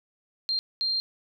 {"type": "tone bursts at uneven times", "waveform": "sine", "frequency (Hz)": 4186, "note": "C8", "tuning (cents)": 0, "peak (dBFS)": -24, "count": 2, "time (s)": [[0.49, 0.59], [0.81, 1]], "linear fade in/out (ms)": 0, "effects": []}